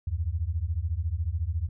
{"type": "beating tone pair", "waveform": "sine", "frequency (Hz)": [75.8, 89.8], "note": ["D#2", "F2"], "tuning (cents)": [-45, 49], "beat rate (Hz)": 14, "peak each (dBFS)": -29, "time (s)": [0.07, 1.69], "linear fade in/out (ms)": 5, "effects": []}